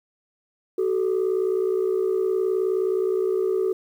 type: tone pair together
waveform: sine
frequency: 377.1 / 436.4 Hz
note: F#4 / A4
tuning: +33 / -14 cents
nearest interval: minor third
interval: 253 cents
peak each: -20 / -23 dBFS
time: 0.78-3.73 s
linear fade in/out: 5 ms
effects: tanh soft clip ceiling -16 dBFS + 9-bit